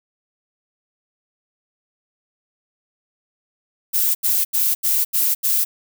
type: noise bursts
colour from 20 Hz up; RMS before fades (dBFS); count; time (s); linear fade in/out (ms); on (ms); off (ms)
violet; -18; 6; 3.93-5.65; 20; 220; 80
effects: none